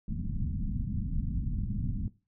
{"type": "low-pass noise", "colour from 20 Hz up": "pink", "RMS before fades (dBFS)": -32, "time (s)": [0.08, 2.08], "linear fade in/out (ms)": 2, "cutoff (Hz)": 240, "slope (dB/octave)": 48, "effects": ["noise-tail reverb RT60 0.3 s tail -18 dB re dry"]}